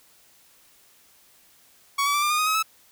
sawtooth tone with pitch steps, 1121 / 1145.2 / 1170 / 1195.2 / 1221 / 1247.4 / 1274.4 / 1301.9 Hz, C#6 / D6 / D6 / D6 / D#6 / D#6 / D#6 / E6, +19 / -44 / -7 / +30 / -33 / +4 / +41 / -22 cents, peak -17 dBFS, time 1.98-2.628 s, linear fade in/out 10 ms, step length 81 ms, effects white hiss -57 dBFS RMS until 2.91 s

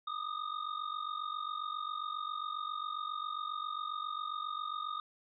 square ring-modulated tone, 1228 Hz, D#6, 23 cents flat, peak -34 dBFS, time 0.07-5 s, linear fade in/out 2 ms, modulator 23.7 Hz, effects resampled to 11025 Hz

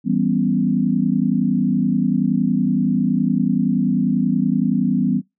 sine chord, C# half-diminished seventh, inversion first, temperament equal, 164.81 / 196 / 246.9 / 277.2 Hz, E3 / G3 / B3 / C#4, 0 / 0 / 0 / 0 cents, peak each -23 / -20 / -19 / -24 dBFS, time 0.04-5.22 s, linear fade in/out 50 ms, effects noise-tail reverb RT60 0.2 s tail -22 dB re dry

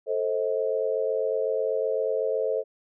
sine chord, A diminished, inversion none, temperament just, 440 / 528 / 633.6 Hz, A4 / C5 / Eb5, 0 / +16 / +31 cents, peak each -27 / -27 / -30 dBFS, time 0.06-2.64 s, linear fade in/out 50 ms, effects none

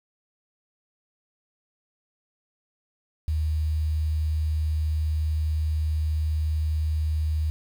sine tone with quantisation, 77.6 Hz, D#2, 4 cents flat, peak -22 dBFS, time 3.28-7.5 s, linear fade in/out 0 ms, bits 8, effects none

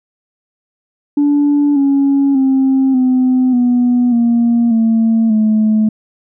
sine tone with pitch steps, 289.4 / 277.6 / 266.3 / 255.5 / 245 / 235.1 / 225.5 / 216.3 Hz, D4 / C#4 / C4 / C4 / B3 / A#3 / A3 / A3, -25 / +3 / +31 / -41 / -14 / +15 / +43 / -29 cents, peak -7 dBFS, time 1.17-5.89 s, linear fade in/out 5 ms, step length 590 ms, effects tanh soft clip ceiling -6 dBFS

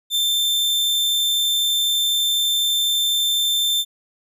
40% pulse tone, 3564 Hz, A7, 22 cents sharp, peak -16 dBFS, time 0.1-3.85 s, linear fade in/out 50 ms, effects none

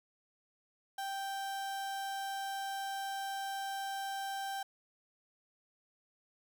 35% pulse tone, 784 Hz, G5, in tune, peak -35 dBFS, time 0.98-4.63 s, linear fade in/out 5 ms, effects none

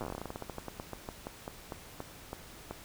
slowing click train, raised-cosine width 1 ms, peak -24 dBFS, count 28, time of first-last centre 0.01-2.71 s, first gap 8 ms, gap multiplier 1.16, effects pink hiss -51 dBFS RMS until 2.84 s

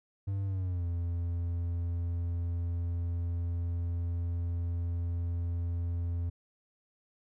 triangle tone with pitch glide, 98 to 85.81 Hz, G2 to F2, 0 to -30 cents, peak -28 dBFS, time 0.27-6.3 s, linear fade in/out 10 ms, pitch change -230 cents, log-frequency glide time 0.45-0.85 s, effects none

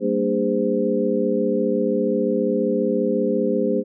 sine tone cluster, 196.1 / 230.9 / 296.5 / 406.1 / 514 Hz, G3 / A#3 / D4 / G#4 / C5, +1 / -16 / +17 / -39 / -31 cents, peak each -26 / -24 / -26 / -23 / -23 dBFS, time 0-3.84 s, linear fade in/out 50 ms, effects none

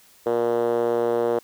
5% pulse tone with band-pass filter, 118.2 Hz, A#2, 24 cents sharp, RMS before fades -22 dBFS, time 0.26-1.39 s, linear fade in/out 5 ms, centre 450 Hz, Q 3.5, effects white hiss -54 dBFS RMS until 1.43 s

